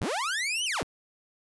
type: linear two-way sweep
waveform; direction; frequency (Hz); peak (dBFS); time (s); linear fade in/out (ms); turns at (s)
sawtooth; up then down; 43.65 to 3106 to 77.6; -24; 0.01-0.83; 0; 0.65
effects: resampled to 24000 Hz